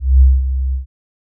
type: tone with ADSR envelope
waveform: sine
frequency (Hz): 65.6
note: C2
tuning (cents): +5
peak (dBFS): -3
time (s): 0-0.86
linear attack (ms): 210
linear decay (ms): 210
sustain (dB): -11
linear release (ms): 120
effects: none